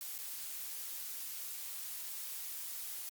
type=noise with dropouts; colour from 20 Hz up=blue; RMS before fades=-43 dBFS; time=0.01-3.09 s; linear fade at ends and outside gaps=1 ms; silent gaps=0.18-0.187 s; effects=Opus 48 kbps